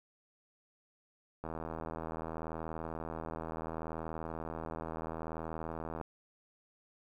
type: click train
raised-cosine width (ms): 1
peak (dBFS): -26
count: 370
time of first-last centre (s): 1.44-6.012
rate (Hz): 80.7
effects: 11-bit